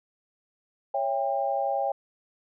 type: chord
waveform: sine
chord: C# diminished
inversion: none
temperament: just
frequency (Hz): 554.4 / 665.2 / 798.3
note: C#5 / E5 / G5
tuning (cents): 0 / +16 / +31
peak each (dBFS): -29 / -31 / -27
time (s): 0.94-1.92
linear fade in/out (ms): 5
effects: none